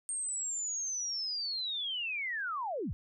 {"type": "linear sweep", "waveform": "sine", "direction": "down", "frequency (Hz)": [8670, 50.4], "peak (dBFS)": -33, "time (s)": [0.09, 2.93], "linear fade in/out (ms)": 0, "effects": []}